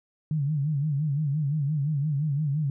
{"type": "tone with vibrato", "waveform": "sine", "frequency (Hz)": 146.83, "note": "D3", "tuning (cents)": 0, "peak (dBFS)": -23, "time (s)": [0.31, 2.7], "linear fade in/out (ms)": 2, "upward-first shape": "sine", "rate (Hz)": 5.8, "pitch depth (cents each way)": 120, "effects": []}